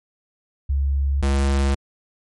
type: tone pair in turn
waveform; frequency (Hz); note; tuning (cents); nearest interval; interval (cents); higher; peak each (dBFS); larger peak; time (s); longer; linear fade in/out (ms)
sine / square; 69.3 / 68.82; C#2 / C#2; 0 / -12; unison; 12; first; -17; neither; 0.69-1.22 / 1.22-1.75; neither; 10
effects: MP3 48 kbps